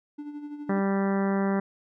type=tone with tremolo; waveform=triangle; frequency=293.7 Hz; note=D4; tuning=in tune; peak=-31 dBFS; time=0.18-0.8 s; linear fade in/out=10 ms; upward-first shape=sine; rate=12 Hz; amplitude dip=55%
type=harmonic tone; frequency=196.1 Hz; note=G3; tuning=1 cent sharp; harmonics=1 / 2 / 3 / 4 / 5 / 6 / 7 / 8 / 9 / 10; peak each=-24 / -30 / -34 / -36 / -38 / -40 / -41 / -42 / -43 / -44 dBFS; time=0.69-1.6 s; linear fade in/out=5 ms
effects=none